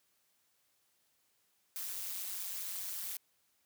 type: noise with amplitude modulation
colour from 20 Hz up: blue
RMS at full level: -37 dBFS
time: 1.76-3.17 s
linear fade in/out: 0 ms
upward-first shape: sine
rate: 190 Hz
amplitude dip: 85%
effects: white hiss -75 dBFS RMS until 3.65 s + high-pass 60 Hz 12 dB/octave